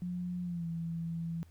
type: tone with pitch glide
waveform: sine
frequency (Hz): 178.2 to 166.27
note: F3 to E3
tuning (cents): +35 to +15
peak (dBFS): -34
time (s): 0.02-1.43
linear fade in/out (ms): 0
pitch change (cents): -120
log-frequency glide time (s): 0.43-0.67
effects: added 83 Hz sine -55 dBFS peak until 1.5 s + pink hiss -69 dBFS RMS until 1.5 s